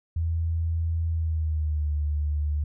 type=tone with pitch glide; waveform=sine; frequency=82.41 to 74.27 Hz; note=E2 to D2; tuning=0 to +20 cents; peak=-23 dBFS; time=0.16-2.64 s; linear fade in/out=5 ms; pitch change=-180 cents; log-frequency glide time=1.09-1.9 s; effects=none